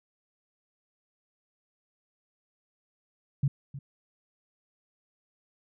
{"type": "tone with echo", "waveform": "sine", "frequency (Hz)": 138.59, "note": "C#3", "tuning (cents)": 0, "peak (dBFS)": -21, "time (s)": [3.43, 3.48], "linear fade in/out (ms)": 5, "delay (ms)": 310, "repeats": 1, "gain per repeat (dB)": -15, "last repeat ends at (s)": 3.79, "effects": []}